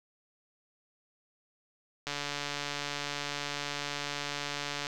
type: click train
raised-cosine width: 0.2 ms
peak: -17 dBFS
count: 404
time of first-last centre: 2.07-4.869 s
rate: 144 Hz
effects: none